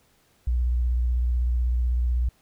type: tone with vibrato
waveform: sine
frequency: 60.7 Hz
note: B1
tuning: 29 cents flat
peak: -20 dBFS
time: 0.47-2.29 s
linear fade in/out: 5 ms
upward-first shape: square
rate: 16 Hz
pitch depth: 38 cents each way
effects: pink hiss -63 dBFS RMS until 2.41 s